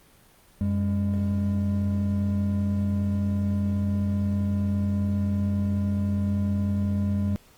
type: tone pair together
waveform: triangle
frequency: 92.4 / 202.3 Hz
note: F#2 / G#3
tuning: -2 / -45 cents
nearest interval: octave + major second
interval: 1357 cents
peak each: -23 dBFS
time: 0.61-7.36 s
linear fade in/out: 0 ms
effects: pink hiss -56 dBFS RMS until 7.57 s + Opus 24 kbps